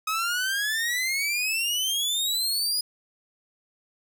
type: exponential sweep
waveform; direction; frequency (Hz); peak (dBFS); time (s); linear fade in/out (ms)
sawtooth; up; 1261 to 4992; -21; 0.07-2.81; 5
effects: none